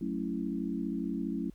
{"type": "chord", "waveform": "sine", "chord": "F# minor seventh", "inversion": "none", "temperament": "equal", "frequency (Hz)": [185, 220, 277.2, 329.6], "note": ["F#3", "A3", "C#4", "E4"], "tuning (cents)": [0, 0, 0, 0], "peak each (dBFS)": [-37, -36, -36, -38], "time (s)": [0.01, 1.5], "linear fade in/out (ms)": 5, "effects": ["added 50 Hz sine -53 dBFS peak until 1.54 s", "pink hiss -69 dBFS RMS until 1.54 s"]}